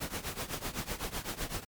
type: noise with tremolo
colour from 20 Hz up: pink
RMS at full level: -34 dBFS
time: 0-1.65 s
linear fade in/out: 20 ms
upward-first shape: triangle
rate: 7.9 Hz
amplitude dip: 90%
effects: MP3 96 kbps